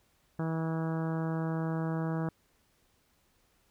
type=harmonic tone with a mistuned harmonic; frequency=161.9 Hz; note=E3; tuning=31 cents flat; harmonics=1 / 2 / 3 / 4 / 5 / 6 / 7 / 8 / 9 / 10; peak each=-31 / -37 / -41 / -43 / -45 / -47 / -48 / -49 / -50 / -51 dBFS; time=0.39-2.29 s; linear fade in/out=2 ms; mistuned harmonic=10; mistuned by=+22 cents; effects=pink hiss -70 dBFS RMS until 3.7 s